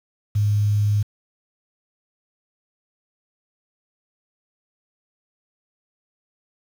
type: tone with quantisation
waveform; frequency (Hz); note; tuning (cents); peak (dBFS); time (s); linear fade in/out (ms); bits
sine; 103.83; G#2; 0; -16; 0.35-1.03; 10; 7
effects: none